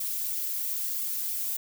violet noise with flanger, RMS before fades -31 dBFS, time 0-1.57 s, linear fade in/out 5 ms, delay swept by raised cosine 0.85 to 3.55 ms, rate 3 Hz, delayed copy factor +0.65, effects none

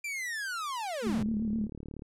45% pulse linear sweep, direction down, 2388 to 85 Hz, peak -33 dBFS, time 0.04-1.23 s, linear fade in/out 5 ms
sine tone with vibrato, 217.3 Hz, A3, 21 cents flat, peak -28 dBFS, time 1.02-1.69 s, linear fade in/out 50 ms, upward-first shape square, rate 7.8 Hz, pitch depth 63 cents each way
click train, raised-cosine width 3 ms, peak -29 dBFS, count 36, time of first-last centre 1.07-2.021 s, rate 36.8 Hz
effects low-pass 11000 Hz 12 dB/octave

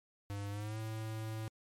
square tone with pitch glide, 101 to 110.14 Hz, G#2 to A2, -48 to +2 cents, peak -39 dBFS, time 0.3-1.48 s, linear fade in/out 0 ms, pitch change +150 cents, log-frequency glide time 0.5-0.78 s, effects MP3 64 kbps

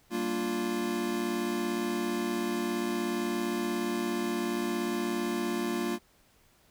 square chord, G minor seventh, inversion none, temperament equal, 196 / 233.1 / 293.7 / 349.2 Hz, G3 / Bb3 / D4 / F4, 0 / 0 / 0 / 0 cents, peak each -39 / -34 / -39 / -33 dBFS, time 0.1-5.99 s, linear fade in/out 50 ms, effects pink hiss -64 dBFS RMS until 6.7 s

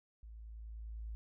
sine tone with level ramp, 55 Hz, A1, in tune, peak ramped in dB -49 to -40 dBFS, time 0.23-1.15 s, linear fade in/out 0 ms, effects none

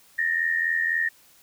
sine tone pair together, 1782 / 1865.9 Hz, A6 / A#6, +22 / +1 cents, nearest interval minor second, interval 79 cents, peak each -26 / -23 dBFS, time 0.18-1.09 s, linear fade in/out 10 ms, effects white hiss -56 dBFS RMS until 1.42 s

